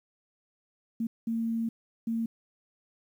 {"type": "tone bursts at uneven times", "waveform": "sine", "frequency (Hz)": 228.1, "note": "A#3", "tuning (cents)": -37, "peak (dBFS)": -27, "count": 3, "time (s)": [[1, 1.07], [1.27, 1.69], [2.07, 2.26]], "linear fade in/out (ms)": 5, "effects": ["10-bit"]}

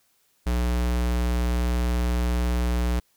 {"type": "tone", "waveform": "square", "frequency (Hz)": 60.3, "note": "B1", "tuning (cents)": -41, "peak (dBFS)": -22, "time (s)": [0.46, 3], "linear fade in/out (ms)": 10, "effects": ["white hiss -66 dBFS RMS until 3.16 s"]}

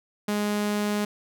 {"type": "tone", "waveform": "sawtooth", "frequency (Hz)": 207.7, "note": "G#3", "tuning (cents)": 0, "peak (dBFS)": -20, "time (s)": [0.28, 1.05], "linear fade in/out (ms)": 5, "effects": []}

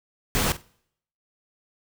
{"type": "noise with echo", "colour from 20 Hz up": "pink", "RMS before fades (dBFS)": -23, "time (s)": [0.35, 0.52], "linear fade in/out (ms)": 0, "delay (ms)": 47, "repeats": 2, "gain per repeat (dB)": -15, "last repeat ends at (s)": 0.614, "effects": ["noise-tail reverb RT60 0.7 s tail -25 dB re dry"]}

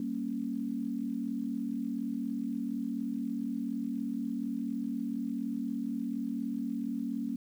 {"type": "chord", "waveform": "sine", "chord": "G diminished", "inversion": "none", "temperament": "equal", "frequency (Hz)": [196, 233.1, 277.2], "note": ["G3", "Bb3", "Db4"], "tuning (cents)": [0, 0, 0], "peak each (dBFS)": [-40, -34, -36], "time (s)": [0, 7.36], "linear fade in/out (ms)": 2, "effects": ["10-bit"]}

